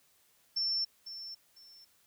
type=tone with echo; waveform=sine; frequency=5390 Hz; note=E8; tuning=38 cents sharp; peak=-29 dBFS; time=0.56-0.85 s; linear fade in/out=10 ms; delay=500 ms; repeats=2; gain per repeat=-12 dB; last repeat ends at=1.85 s; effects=white hiss -68 dBFS RMS until 2.06 s